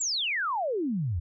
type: exponential sweep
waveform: sine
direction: down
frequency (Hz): 7720 to 77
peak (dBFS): -26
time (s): 0-1.2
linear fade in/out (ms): 10
effects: none